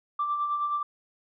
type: tone with tremolo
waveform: sine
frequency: 1174.7 Hz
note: D6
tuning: in tune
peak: -23 dBFS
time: 0.19-0.83 s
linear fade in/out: 5 ms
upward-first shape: sine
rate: 9.5 Hz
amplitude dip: 45%
effects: tanh soft clip ceiling -19 dBFS